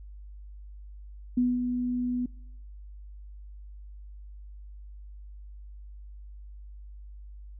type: tone with ADSR envelope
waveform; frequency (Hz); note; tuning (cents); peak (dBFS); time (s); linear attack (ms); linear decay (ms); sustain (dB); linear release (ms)
sine; 247.1; B3; +1; -20; 1.37-2.26; 7; 210; -6; 5
effects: noise-tail reverb RT60 0.9 s tail -26 dB re dry + added 50 Hz sine -42 dBFS peak until 7.59 s